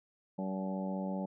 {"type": "harmonic tone with a mistuned harmonic", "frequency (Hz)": 95.3, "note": "G2", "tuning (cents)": -48, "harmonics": [2, 3, 4, 5, 6, 7, 8, 9], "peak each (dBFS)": [-35, -44, -49, -48, -42, -52, -49, -46], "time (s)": [0.38, 1.26], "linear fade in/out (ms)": 10, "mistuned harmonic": 7, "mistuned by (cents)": 26, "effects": []}